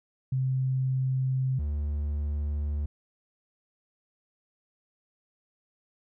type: tone pair in turn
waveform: sine / triangle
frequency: 130.81 / 73.41 Hz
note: C3 / D2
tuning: 0 / 0 cents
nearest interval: minor seventh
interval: 1000 cents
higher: first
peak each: -24 / -25 dBFS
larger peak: first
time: 0.32-1.59 / 1.59-2.86 s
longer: neither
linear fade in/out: 5 ms
effects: none